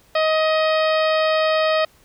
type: harmonic tone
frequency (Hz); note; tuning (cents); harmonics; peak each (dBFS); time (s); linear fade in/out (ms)
629; D#5; +19; 1 / 2 / 3 / 4 / 5 / 6 / 7 / 8; -17 / -23 / -27 / -29 / -31 / -33 / -34 / -35; 0.15-1.85; 5
effects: pink hiss -55 dBFS RMS until 2.04 s